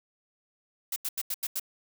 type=noise bursts; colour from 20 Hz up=blue; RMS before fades=-31 dBFS; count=6; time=0.92-1.597 s; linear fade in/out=5 ms; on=42 ms; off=85 ms; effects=none